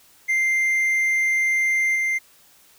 triangle tone with level steps, 2093 Hz, C7, in tune, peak -16 / -18 dBFS, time 0.28-2.19 s, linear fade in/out 20 ms, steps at 1.95 s, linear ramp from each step 10 ms, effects white hiss -54 dBFS RMS until 2.78 s

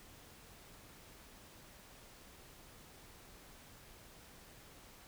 silence, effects pink hiss -58 dBFS RMS until 5.07 s

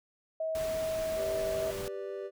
sine tone, 640 Hz, D#5, 49 cents sharp, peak -30 dBFS, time 0.4-1.71 s, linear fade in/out 5 ms
pink noise, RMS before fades -42 dBFS, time 0.55-1.88 s, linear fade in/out 0 ms
triangle chord, G major, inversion none, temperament equal, 392 / 493.9 / 587.3 Hz, G4 / B4 / D5, 0 / 0 / 0 cents, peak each -36 / -41 / -40 dBFS, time 1.15-2.31 s, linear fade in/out 50 ms
effects none

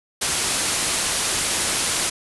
white low-pass noise, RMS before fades -23 dBFS, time 0.21-2.1 s, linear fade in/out 10 ms, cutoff 11000 Hz, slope 96 dB/octave, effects none

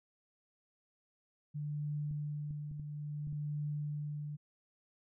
sine tone with tremolo, 148.1 Hz, D3, 15 cents sharp, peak -34 dBFS, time 1.54-4.37 s, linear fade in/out 20 ms, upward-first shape triangle, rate 0.59 Hz, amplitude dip 55%
clicks, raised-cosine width 5 ms, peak -37 dBFS, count 6, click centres 2.111 / 2.508 / 2.714 / 2.797 / 3.273 / 3.327 s
effects none

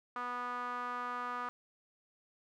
sawtooth tone with band-pass filter, 245.5 Hz, B3, 10 cents flat, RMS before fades -39 dBFS, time 0.16-1.49 s, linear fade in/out 0 ms, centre 1200 Hz, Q 4.5, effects none

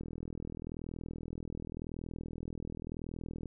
click train, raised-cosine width 3 ms, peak -28 dBFS, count 142, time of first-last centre 0.01-3.457 s, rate 40.9 Hz, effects none

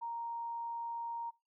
sine tone, 932.3 Hz, A#5, in tune, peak -37 dBFS, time 0.01-1.31 s, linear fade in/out 20 ms, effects noise-tail reverb RT60 0.3 s tail -25 dB re dry

